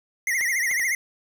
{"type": "tone with vibrato", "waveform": "square", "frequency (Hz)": 2000, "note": "B6", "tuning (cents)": 21, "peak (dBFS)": -22, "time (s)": [0.27, 0.95], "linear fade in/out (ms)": 2, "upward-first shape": "triangle", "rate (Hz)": 14, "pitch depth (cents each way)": 160}
{"type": "clicks", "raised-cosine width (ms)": 0.3, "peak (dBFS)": [-22, -21, -25], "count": 3, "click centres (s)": [0.411, 0.713, 0.797]}
{"effects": ["9-bit"]}